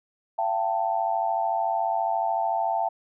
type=tone cluster; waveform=sine; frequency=679 / 773 / 886 Hz; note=F5 / G5 / A5; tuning=-49 / -24 / +12 cents; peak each=-27 dBFS; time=0.38-2.89 s; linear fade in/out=10 ms; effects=none